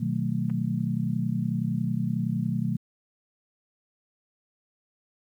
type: chord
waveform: sine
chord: B dominant seventh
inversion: none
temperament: just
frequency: 123.47 / 154.34 / 185.21 / 222.2 Hz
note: B2 / D#3 / F#3 / A3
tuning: 0 / -14 / +2 / +17 cents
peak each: -30 dBFS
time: 0-2.77 s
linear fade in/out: 10 ms
type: clicks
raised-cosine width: 0.5 ms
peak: -34 dBFS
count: 2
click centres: 0.498 / 0.502 s
effects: 10-bit